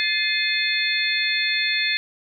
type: tone cluster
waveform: sine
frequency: 1737 / 2094 / 2517 / 3541 / 4301 Hz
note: A6 / C7 / D#7 / A7 / C8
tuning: -23 / +1 / +19 / +10 / +47 cents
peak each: -26 dBFS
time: 0-1.97 s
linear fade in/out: 0 ms
effects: none